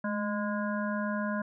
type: harmonic tone with a mistuned harmonic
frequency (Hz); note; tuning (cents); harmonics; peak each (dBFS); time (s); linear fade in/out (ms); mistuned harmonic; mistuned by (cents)
205.6; G#3; -17; 1 / 3 / 5 / 7 / 8; -31 / -36 / -38 / -39 / -40; 0.04-1.42; 5; 1; +45
effects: none